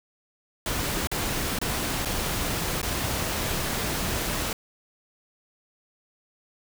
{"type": "noise with dropouts", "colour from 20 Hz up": "pink", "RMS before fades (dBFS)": -28, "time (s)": [0.66, 4.53], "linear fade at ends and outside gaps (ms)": 2, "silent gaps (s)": [[1.072, 1.115], [1.588, 1.614], [2.05, 2.056], [2.816, 2.829]], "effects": []}